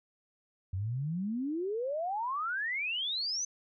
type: exponential sweep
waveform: sine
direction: up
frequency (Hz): 89.2 to 6270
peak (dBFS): -31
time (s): 0.73-3.45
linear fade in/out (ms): 5
effects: none